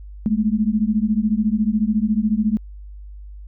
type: beating tone pair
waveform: sine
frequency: 207.7 / 221.7 Hz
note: G#3 / A3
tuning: 0 / +13 cents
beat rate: 14 Hz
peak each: -19 dBFS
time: 0.26-2.57 s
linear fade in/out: 0 ms
effects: added 50 Hz sine -34 dBFS peak until 3.47 s